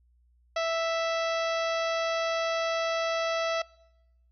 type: harmonic tone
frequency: 659.3 Hz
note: E5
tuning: in tune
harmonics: 1 / 2 / 3 / 4 / 5 / 6 / 7 / 8 / 9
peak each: -27 / -33 / -37 / -39 / -41 / -43 / -44 / -45 / -46 dBFS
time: 0.56-3.62 s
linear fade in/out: 5 ms
effects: noise-tail reverb RT60 0.9 s tail -24 dB re dry + added 60 Hz sine -61 dBFS peak until 4.31 s